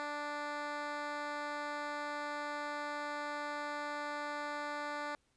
10% pulse tone with band-pass filter, 293.7 Hz, D4, in tune, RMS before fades -40 dBFS, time 0-5.15 s, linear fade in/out 0 ms, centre 1200 Hz, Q 0.5, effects pink hiss -75 dBFS RMS until 5.36 s + resampled to 22050 Hz

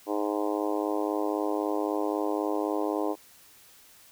harmonic tone, 103.83 Hz, G#2, in tune, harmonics 3 / 4 / 5 / 6 / 7 / 8 / 9 / 10, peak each -30 / -32 / -34 / -36 / -37 / -38 / -39 / -40 dBFS, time 0.06-3.16 s, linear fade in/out 50 ms, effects white hiss -55 dBFS RMS until 4.11 s

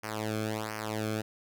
sawtooth tone with flanger, 108.4 Hz, A2, 25 cents flat, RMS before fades -34 dBFS, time 0.03-1.22 s, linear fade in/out 10 ms, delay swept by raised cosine 0.26 to 1.07 ms, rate 1.4 Hz, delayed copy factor -0.9, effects none

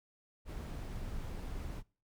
brown noise, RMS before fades -41 dBFS, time 0.45-1.83 s, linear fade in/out 50 ms, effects noise-tail reverb RT60 0.4 s tail -24 dB re dry

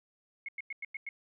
sine tone bursts, 2174 Hz, C#7, 34 cents flat, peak -36 dBFS, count 6, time 0.46-1.09 s, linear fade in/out 2 ms, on 25 ms, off 96 ms, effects none

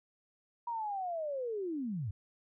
sine linear sweep, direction down, 961 to 87.31 Hz, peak -34 dBFS, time 0.67-2.11 s, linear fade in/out 5 ms, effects none

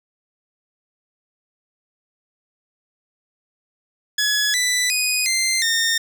15% pulse tone with pitch steps, 1691 / 1986 / 2490 / 2084 / 1828 Hz, G#6 / B6 / D#7 / C7 / A#6, +31 / +9 / +1 / -7 / -34 cents, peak -11 dBFS, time 4.18-5.98 s, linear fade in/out 5 ms, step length 360 ms, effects none

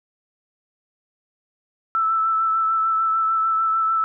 sine tone with vibrato, 1321 Hz, E6, 3 cents sharp, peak -17 dBFS, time 1.95-4.04 s, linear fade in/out 0 ms, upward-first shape sine, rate 6.7 Hz, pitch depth 19 cents each way, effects none

